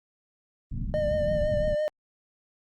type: low-pass noise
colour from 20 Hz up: pink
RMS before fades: -31 dBFS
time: 0.71-1.75 s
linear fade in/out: 5 ms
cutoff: 240 Hz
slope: 48 dB/octave
type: tone with vibrato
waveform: triangle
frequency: 604 Hz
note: D5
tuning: 48 cents sharp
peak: -22 dBFS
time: 0.94-1.88 s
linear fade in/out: 0 ms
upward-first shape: triangle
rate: 5.9 Hz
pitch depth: 36 cents each way
effects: Opus 32 kbps